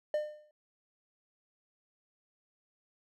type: tone with exponential decay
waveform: triangle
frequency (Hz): 603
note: D5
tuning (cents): +46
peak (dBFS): -24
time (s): 0.14-0.51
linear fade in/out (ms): 2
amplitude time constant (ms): 80
effects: none